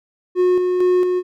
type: tone with tremolo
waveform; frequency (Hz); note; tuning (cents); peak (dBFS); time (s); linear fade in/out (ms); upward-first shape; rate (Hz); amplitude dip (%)
triangle; 362.6; F#4; -35; -10; 0.35-1.23; 50; square; 2.2; 35
effects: none